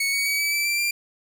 sawtooth tone with pitch steps, 2217 / 2243 / 2269 / 2295 / 2322 / 2349 / 2376 Hz, C#7 / C#7 / C#7 / D7 / D7 / D7 / D7, 0 / +20 / +40 / -40 / -20 / 0 / +20 cents, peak -18 dBFS, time 0-0.91 s, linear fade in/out 5 ms, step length 130 ms, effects none

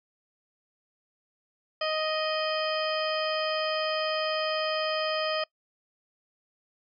harmonic tone, 624 Hz, D#5, 5 cents sharp, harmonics 1 / 2 / 3 / 4 / 5 / 7 / 8, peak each -29 / -33 / -38 / -38 / -35 / -44 / -36 dBFS, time 1.81-5.44 s, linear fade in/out 5 ms, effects noise-tail reverb RT60 0.1 s tail -23 dB re dry

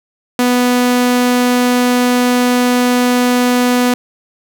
sawtooth tone, 246.9 Hz, B3, in tune, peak -6 dBFS, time 0.39-3.94 s, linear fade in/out 2 ms, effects 8-bit

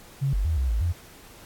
sine tone with pitch steps, 137.1 / 48.67 / 79.6 / 65.4 / 54.7 / 85.6 Hz, C#3 / G1 / D#2 / C2 / A1 / F2, -19 / -12 / +40 / 0 / -9 / -34 cents, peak -21 dBFS, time 0.21-0.93 s, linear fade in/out 20 ms, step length 120 ms, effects pink hiss -49 dBFS RMS until 1.45 s + AAC 64 kbps

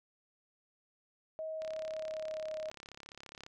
sine tone with pitch glide, 634 to 624.5 Hz, D#5 to D#5, +32 to +6 cents, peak -37 dBFS, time 1.39-2.7 s, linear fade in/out 0 ms, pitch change -26 cents, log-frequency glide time 1.49-2.57 s
click train, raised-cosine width 0.2 ms, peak -31 dBFS, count 65, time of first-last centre 1.62-3.464 s, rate 34.7 Hz
effects none

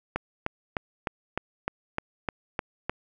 click train, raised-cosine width 0.5 ms, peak -12 dBFS, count 10, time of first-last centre 0.16-2.896 s, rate 3.29 Hz, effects none

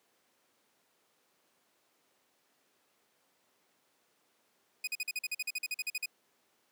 sawtooth tone bursts, 2489 Hz, D#7, in tune, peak -29 dBFS, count 16, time 4.84-6.059 s, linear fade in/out 5 ms, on 34 ms, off 45 ms, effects pink hiss -72 dBFS RMS until 6.71 s + high-pass 300 Hz 12 dB/octave

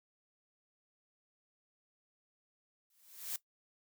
blue noise with exponential growth, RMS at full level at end -36 dBFS, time 2.9-3.36 s, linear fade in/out 2 ms, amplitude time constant 99 ms, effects noise-tail reverb RT60 0.1 s tail -17 dB re dry

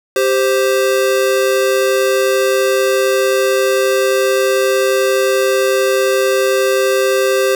square tone pair together, 392 / 523.3 Hz, G4 / C5, 0 / 0 cents, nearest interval perfect fourth, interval 500 cents, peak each -15 dBFS, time 0.16-7.55 s, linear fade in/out 2 ms, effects 8-bit

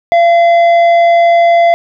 triangle tone with tanh clipping, 683 Hz, F5, 39 cents flat, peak -6 dBFS, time 0.12-1.74 s, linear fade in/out 0 ms, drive 12 dB, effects none

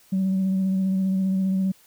sine tone with vibrato, 190.2 Hz, F#3, 48 cents sharp, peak -18 dBFS, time 0.12-1.72 s, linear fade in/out 10 ms, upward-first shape sine, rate 15 Hz, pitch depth 20 cents each way, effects tanh soft clip ceiling -17 dBFS + white hiss -56 dBFS RMS until 1.86 s

